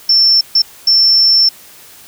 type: tone bursts at uneven times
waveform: sine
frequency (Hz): 5380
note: E8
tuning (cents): +34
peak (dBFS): -6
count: 3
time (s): 0.09-0.41 / 0.55-0.62 / 0.87-1.49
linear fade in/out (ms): 5
effects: white hiss -39 dBFS RMS until 2.07 s